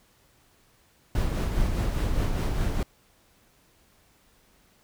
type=noise with tremolo; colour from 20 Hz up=brown; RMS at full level=-24 dBFS; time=1.15-2.83 s; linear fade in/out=2 ms; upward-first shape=sine; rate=4.9 Hz; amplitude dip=35%; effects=pink hiss -62 dBFS RMS until 4.83 s